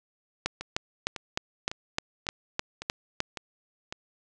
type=two click trains; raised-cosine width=0.2 ms; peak=-18 / -9 dBFS; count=7 / 10; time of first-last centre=0.61-3.925 / 0.46-3.204 s; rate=1.81 / 3.28 Hz; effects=resampled to 24000 Hz + 7-bit